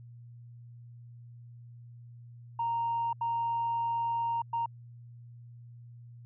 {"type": "tone bursts at uneven times", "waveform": "sine", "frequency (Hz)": 929, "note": "A#5", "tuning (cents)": -6, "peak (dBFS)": -27, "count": 3, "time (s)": [[2.59, 3.13], [3.21, 4.42], [4.53, 4.66]], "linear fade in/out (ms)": 5, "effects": ["tanh soft clip ceiling -24 dBFS", "added 119 Hz sine -47 dBFS peak until 6.25 s"]}